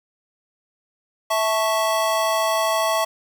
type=chord; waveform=square; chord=A major; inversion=second; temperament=equal with one note detuned; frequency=654.7 / 880 / 1108.7 Hz; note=E5 / A5 / C#6; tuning=-12 / 0 / 0 cents; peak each=-22 / -26 / -24 dBFS; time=1.3-3.05 s; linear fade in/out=10 ms; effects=8-bit